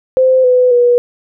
sine tone with pitch steps, 518 / 501.2 / 485 Hz, C5 / B4 / B4, -17 / +25 / -31 cents, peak -6 dBFS, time 0.17-0.98 s, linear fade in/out 0 ms, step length 270 ms, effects none

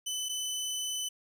20% pulse tone pair in turn, 3012 / 3012 Hz, F#7 / F#7, +30 / +30 cents, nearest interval unison, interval 0 cents, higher neither, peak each -27 dBFS, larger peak neither, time 0.06-0.29 / 0.29-1.09 s, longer second, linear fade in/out 10 ms, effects none

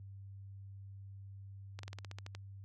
slowing click train, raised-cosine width 0.2 ms, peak -29 dBFS, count 10, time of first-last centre 1.79-2.35 s, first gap 43 ms, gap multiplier 1.09, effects added 98 Hz sine -47 dBFS peak until 2.64 s + high-pass 60 Hz 12 dB/octave

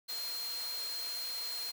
sine tone in noise, 4200 Hz, C8, 6 cents sharp, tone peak -37 dBFS, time 0.08-1.72 s, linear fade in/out 20 ms, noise white, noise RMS -44 dBFS, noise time 0.08-1.72 s, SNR +4 dB, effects high-pass 400 Hz 12 dB/octave

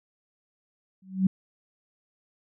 sine tone with exponential growth, 189.4 Hz, F#3, 41 cents sharp, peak -15 dBFS, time 1.02-1.27 s, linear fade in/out 5 ms, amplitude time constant 53 ms, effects none

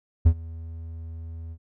triangle tone with ADSR envelope, 81.9 Hz, E2, 11 cents flat, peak -8 dBFS, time 0.25-1.58 s, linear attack 15 ms, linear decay 69 ms, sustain -24 dB, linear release 61 ms, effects none

